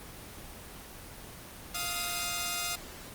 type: tone pair together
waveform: 5% pulse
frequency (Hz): 698.5 / 1254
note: F5 / D#6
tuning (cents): 0 / +13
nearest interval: minor seventh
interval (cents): 1013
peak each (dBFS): -23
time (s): 1.74-2.76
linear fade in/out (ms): 10
effects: pink hiss -46 dBFS RMS until 3.14 s + Opus 24 kbps